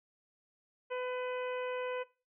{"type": "harmonic tone", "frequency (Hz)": 502, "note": "B4", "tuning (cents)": 28, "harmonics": [1, 2, 3, 4, 5, 6], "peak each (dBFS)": [-35, -43, -47, -50, -48, -53], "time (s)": [0.9, 2.04], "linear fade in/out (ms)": 20, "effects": ["noise-tail reverb RT60 0.3 s tail -19 dB re dry"]}